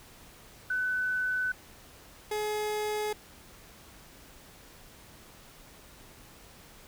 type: tone pair in turn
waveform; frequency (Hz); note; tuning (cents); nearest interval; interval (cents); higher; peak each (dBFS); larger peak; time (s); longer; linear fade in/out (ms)
sine / 30% pulse; 1504 / 423.1; F#6 / G#4; +28 / +32; octave + minor seventh; 2196; first; -27; neither; 0.7-1.52 / 2.31-3.13; neither; 5
effects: pink hiss -53 dBFS RMS until 6.87 s